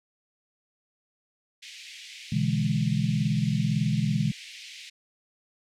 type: high-pass noise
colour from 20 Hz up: pink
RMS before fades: -40 dBFS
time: 1.62-4.9 s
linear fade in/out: 10 ms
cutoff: 2100 Hz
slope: 48 dB/octave
type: chord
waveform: sine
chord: E dominant seventh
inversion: second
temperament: equal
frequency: 123.47 / 146.83 / 164.81 / 207.7 Hz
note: B2 / D3 / E3 / G#3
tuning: 0 / 0 / 0 / 0 cents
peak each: -28 dBFS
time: 2.32-4.32 s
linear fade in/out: 5 ms
effects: low-pass 5000 Hz 12 dB/octave